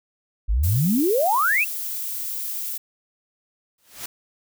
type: exponential sweep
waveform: sine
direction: up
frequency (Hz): 46 to 2751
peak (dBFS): -17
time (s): 0.48-1.65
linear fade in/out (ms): 20
type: noise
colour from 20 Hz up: violet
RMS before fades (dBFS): -29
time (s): 0.63-2.78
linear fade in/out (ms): 10
type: noise with exponential growth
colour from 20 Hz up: white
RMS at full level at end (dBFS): -29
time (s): 3.78-4.06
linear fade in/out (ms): 5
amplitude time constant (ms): 59
effects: none